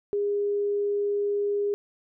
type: tone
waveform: sine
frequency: 407.9 Hz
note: G#4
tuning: 31 cents flat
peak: -23 dBFS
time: 0.13-1.74 s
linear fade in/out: 0 ms
effects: none